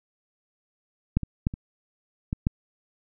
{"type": "clicks", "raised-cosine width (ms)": 5, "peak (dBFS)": [-8, -18, -10, -21, -14, -9], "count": 6, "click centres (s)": [1.17, 1.233, 1.469, 1.539, 2.329, 2.469], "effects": []}